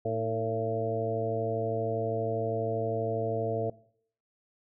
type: harmonic tone with a mistuned harmonic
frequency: 112.5 Hz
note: A2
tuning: 39 cents sharp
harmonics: 1 / 2 / 3 / 4 / 5 / 6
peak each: -35 / -40 / -40 / -31 / -36 / -33 dBFS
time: 0.05-3.7 s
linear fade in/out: 5 ms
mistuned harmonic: 3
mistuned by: -76 cents
effects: noise-tail reverb RT60 0.6 s tail -20 dB re dry